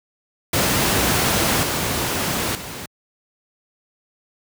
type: noise with level steps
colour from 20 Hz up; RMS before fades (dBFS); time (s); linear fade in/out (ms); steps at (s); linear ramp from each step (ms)
pink; -18 / -22 / -32; 0.53-2.86; 5; 1.63 / 2.55; 2
effects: high-pass 80 Hz 12 dB/octave